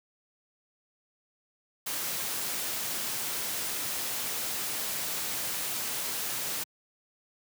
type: noise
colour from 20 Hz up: white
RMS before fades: -33 dBFS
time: 1.86-6.64 s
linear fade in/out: 10 ms
effects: high-pass 100 Hz 12 dB/octave